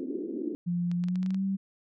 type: band-pass noise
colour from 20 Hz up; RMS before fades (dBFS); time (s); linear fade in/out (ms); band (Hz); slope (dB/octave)
white; -34; 0-0.55; 0; 240 to 380; 48
type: tone with pitch glide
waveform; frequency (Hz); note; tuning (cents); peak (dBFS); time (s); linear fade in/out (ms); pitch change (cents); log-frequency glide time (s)
sine; 174.7 to 193.84; F3 to G3; +1 to -19; -26; 0.66-1.57; 20; +180; 0.97-1.43
type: clicks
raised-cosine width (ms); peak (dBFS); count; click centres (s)
0.2; -29; 8; 0.915 / 1.039 / 1.085 / 1.157 / 1.23 / 1.262 / 1.306 / 1.345
effects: none